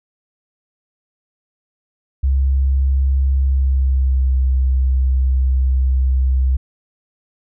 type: tone with pitch glide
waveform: sine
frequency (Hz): 67.2 to 64.99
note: C2 to C2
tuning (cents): +47 to -11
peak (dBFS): -12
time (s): 2.23-6.57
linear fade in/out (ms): 10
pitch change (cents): -58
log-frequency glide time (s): 3.42-4.34
effects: none